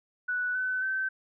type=tone with pitch steps; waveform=sine; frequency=1480 / 1511.1 / 1542.8 Hz; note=F#6 / F#6 / G6; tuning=0 / +36 / -28 cents; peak=-27 dBFS; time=0.28-1.09 s; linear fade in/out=10 ms; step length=270 ms; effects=none